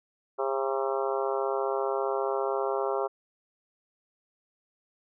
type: harmonic tone with a mistuned harmonic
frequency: 134.9 Hz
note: C#3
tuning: 47 cents flat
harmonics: 3 / 4 / 5 / 6 / 7 / 8 / 9 / 10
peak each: -30 / -32 / -34 / -36 / -37 / -38 / -39 / -40 dBFS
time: 0.38-3.08 s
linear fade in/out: 20 ms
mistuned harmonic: 9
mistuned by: -45 cents
effects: none